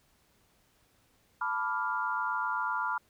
sine chord, B half-diminished seventh, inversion third, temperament equal, 880 / 987.8 / 1174.7 / 1396.9 Hz, A5 / B5 / D6 / F6, 0 / 0 / 0 / 0 cents, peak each -37 / -33 / -37 / -33 dBFS, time 1.41-2.98 s, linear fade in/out 5 ms, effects pink hiss -68 dBFS RMS until 3.09 s

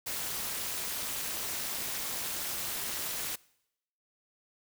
white noise with amplitude modulation, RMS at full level -32 dBFS, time 0.06-3.36 s, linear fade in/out 10 ms, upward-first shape sine, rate 271 Hz, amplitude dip 80%, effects noise-tail reverb RT60 0.8 s tail -23 dB re dry

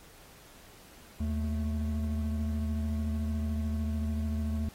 triangle tone pair together, 77.83 / 219.9 Hz, D#2 / A3, +1 / -1 cents, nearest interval octave + tritone, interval 1798 cents, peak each -28 / -32 dBFS, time 1.2-4.69 s, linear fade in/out 5 ms, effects pink hiss -55 dBFS RMS until 4.74 s + AAC 48 kbps

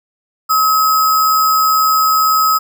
sine tone with sample-and-hold, 1279 Hz, D#6, 47 cents sharp, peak -9 dBFS, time 0.49-2.59 s, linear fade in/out 20 ms, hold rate 6300 Hz, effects none

